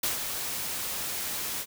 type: noise with ADSR envelope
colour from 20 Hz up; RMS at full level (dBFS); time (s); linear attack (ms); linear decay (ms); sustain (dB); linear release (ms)
white; -27; 0.03-1.66; 6; 130; -6; 53
effects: none